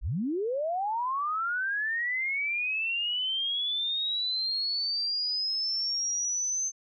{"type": "linear sweep", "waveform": "sine", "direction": "up", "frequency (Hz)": [30.87, 6272], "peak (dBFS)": -27, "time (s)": [0.01, 6.72], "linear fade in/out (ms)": 50, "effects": []}